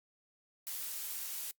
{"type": "noise", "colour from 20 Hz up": "blue", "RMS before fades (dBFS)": -40, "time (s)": [0.67, 1.51], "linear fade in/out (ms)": 0, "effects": ["noise-tail reverb RT60 0.1 s tail -23 dB re dry", "Opus 48 kbps"]}